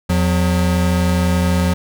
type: tone pair together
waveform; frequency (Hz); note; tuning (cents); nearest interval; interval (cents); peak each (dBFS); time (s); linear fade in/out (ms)
square; 84.53 / 180; E2 / F#3; +44 / -47; octave + minor second; 1309; -17; 0.09-1.74; 10
effects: none